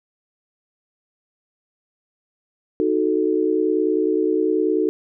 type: chord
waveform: sine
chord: D# diminished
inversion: none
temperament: equal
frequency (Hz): 311.1 / 370 / 440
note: D#4 / F#4 / A4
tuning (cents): 0 / 0 / 0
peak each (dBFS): -21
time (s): 2.8-4.89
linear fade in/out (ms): 0
effects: none